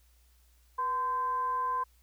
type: tone with frequency modulation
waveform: sine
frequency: 1027 Hz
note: C6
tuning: 33 cents flat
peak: -28 dBFS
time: 0.78-1.84 s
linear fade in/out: 10 ms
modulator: 541 Hz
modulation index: 0.28
effects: added 60 Hz sine -61 dBFS peak until 2.02 s + white hiss -69 dBFS RMS until 2.02 s